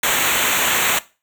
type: noise with comb filter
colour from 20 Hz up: pink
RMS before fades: -18 dBFS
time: 0.03-0.99 s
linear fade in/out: 5 ms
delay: 0.2 ms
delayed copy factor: -0.95
effects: noise-tail reverb RT60 0.3 s tail -18 dB re dry